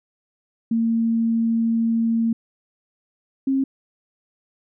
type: tone pair in turn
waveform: sine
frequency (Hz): 228.3 / 268.8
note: A#3 / C4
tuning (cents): -36 / +47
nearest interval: minor third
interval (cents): 283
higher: second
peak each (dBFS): -17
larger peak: neither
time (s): 0.71-2.33 / 3.47-3.64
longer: first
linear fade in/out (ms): 5
effects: none